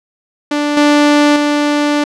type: tone with level steps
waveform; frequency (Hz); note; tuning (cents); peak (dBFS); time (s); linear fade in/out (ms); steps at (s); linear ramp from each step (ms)
sawtooth; 293.6; D4; 0; -9 / -3 / -7; 0.51-2.04; 5; 0.77 / 1.36; 2
effects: low-pass 6000 Hz 12 dB/octave